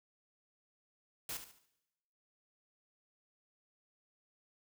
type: noise with echo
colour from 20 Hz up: white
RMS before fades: -41 dBFS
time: 1.29-1.37 s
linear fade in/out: 2 ms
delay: 72 ms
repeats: 4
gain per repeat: -9 dB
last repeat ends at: 1.658 s
effects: noise-tail reverb RT60 1.0 s tail -20 dB re dry